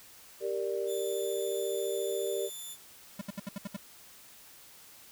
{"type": "chord", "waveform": "sine", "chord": "G minor", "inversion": "none", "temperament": "equal", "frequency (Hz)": [392, 466.2, 587.3], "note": ["G4", "Bb4", "D5"], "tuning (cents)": [0, 0, 0], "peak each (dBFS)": [-33, -35, -36], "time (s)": [0.4, 2.5], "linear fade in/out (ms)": 50}
{"type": "tone", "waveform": "10% pulse", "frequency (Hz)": 3520, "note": "A7", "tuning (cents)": 0, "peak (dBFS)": -33, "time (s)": [0.86, 2.77], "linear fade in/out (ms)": 50}
{"type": "tone bursts", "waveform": "square", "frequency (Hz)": 200, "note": "G3", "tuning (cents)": 35, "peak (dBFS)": -35, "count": 7, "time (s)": [3.19, 3.766], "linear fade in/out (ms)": 5, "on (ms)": 24, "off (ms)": 68}
{"effects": ["white hiss -54 dBFS RMS until 5.11 s"]}